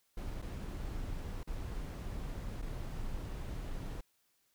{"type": "noise with dropouts", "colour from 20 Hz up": "brown", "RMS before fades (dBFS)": -40, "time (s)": [0.17, 4.01], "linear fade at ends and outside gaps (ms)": 5, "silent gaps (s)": [[0.419, 0.423], [1.433, 1.473], [2.618, 2.623]], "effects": ["white hiss -75 dBFS RMS until 4.54 s"]}